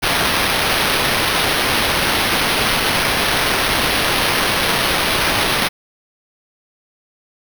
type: noise with sample-and-hold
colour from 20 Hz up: violet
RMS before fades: -17 dBFS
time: 0.02-5.69 s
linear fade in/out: 20 ms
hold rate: 7350 Hz
effects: none